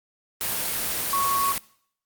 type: tone in noise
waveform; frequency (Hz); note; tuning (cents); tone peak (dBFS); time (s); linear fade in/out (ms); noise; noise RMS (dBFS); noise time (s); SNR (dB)
sine; 1108.7; C#6; 0; -21; 1.13-1.52; 0; white; -27; 0.41-1.58; +3
effects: noise-tail reverb RT60 0.6 s tail -22 dB re dry + Opus 32 kbps